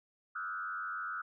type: tone with frequency modulation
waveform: sine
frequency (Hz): 1377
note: F6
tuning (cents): -25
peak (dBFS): -36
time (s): 0.35-1.22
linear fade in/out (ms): 10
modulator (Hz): 93.2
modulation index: 1.4
effects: none